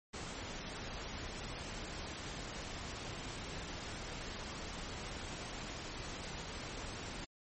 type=noise; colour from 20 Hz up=pink; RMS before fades=-44 dBFS; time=0.13-7.25 s; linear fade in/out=10 ms; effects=MP3 32 kbps